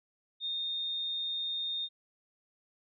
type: tone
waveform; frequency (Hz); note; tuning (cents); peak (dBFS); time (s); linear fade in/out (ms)
sine; 3665; A#7; -30; -32; 0.4-1.89; 50
effects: none